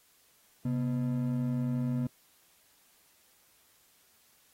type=ring-modulated tone; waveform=triangle; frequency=188.4 Hz; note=F#3; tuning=32 cents sharp; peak=-23 dBFS; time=0.65-2.07 s; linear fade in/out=5 ms; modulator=55.6 Hz; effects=white hiss -65 dBFS RMS until 4.53 s + AAC 48 kbps